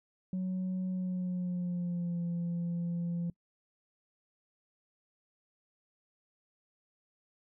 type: tone with pitch glide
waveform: sine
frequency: 185.2 to 171.8 Hz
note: F#3 to F3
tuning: +2 to -28 cents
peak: -29 dBFS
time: 0.33-3.3 s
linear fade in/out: 2 ms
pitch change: -130 cents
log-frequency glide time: 0.89-2.22 s
effects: noise-tail reverb RT60 0.1 s tail -26 dB re dry + tanh soft clip ceiling -30 dBFS